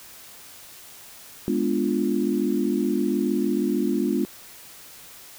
sine chord, G# diminished seventh, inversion none, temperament equal, 207.7 / 246.9 / 293.7 / 349.2 Hz, G#3 / B3 / D4 / F4, 0 / 0 / 0 / 0 cents, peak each -26 dBFS, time 1.48-4.25 s, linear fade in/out 0 ms, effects white hiss -45 dBFS RMS until 5.38 s

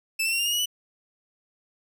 sawtooth tone with pitch steps, 2638 / 2690 / 2744 / 2798 / 2854 / 2910 / 2968 Hz, E7 / E7 / F7 / F7 / F7 / F#7 / F#7, +1 / +34 / -31 / +3 / +37 / -29 / +5 cents, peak -20 dBFS, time 0.19-0.659 s, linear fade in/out 10 ms, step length 67 ms, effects none

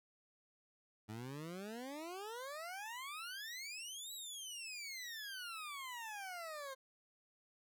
20% pulse exponential two-way sweep, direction up then down, 103.83 to 3958 to 522 Hz, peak -40 dBFS, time 1.08-6.75 s, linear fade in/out 20 ms, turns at 4.13 s, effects none

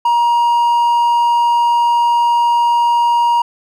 triangle tone, 947 Hz, A#5, 27 cents sharp, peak -8 dBFS, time 0.05-3.42 s, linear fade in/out 5 ms, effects none

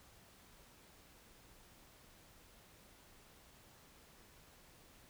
silence, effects pink hiss -63 dBFS RMS until 5.09 s

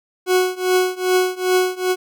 40% pulse tone with tremolo, 367.9 Hz, F#4, 10 cents flat, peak -11 dBFS, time 0.26-1.96 s, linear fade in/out 50 ms, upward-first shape triangle, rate 2.5 Hz, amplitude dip 95%, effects none

